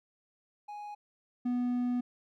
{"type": "tone pair in turn", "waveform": "triangle", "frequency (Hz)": [830.6, 245.8], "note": ["G#5", "B3"], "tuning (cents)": [0, -8], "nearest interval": "octave + major sixth", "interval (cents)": 2108, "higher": "first", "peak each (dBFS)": [-38, -26], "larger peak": "second", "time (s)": [[0.68, 0.95], [1.45, 2.01]], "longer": "second", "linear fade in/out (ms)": 10, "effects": []}